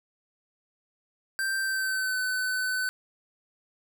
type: tone with pitch glide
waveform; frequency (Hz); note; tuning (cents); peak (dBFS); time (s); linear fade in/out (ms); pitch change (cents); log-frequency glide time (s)
square; 1568 to 1511.1; G6 to F#6; 0 to +36; -27; 1.39-2.89; 0; -64; 1.59-2.18
effects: none